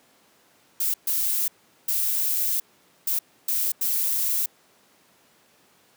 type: noise bursts at uneven times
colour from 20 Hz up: violet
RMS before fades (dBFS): -24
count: 6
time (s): 0.8-0.94 / 1.07-1.48 / 1.88-2.6 / 3.07-3.19 / 3.48-3.72 / 3.81-4.46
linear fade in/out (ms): 5
effects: pink hiss -59 dBFS RMS until 5.96 s + high-pass 200 Hz 12 dB/octave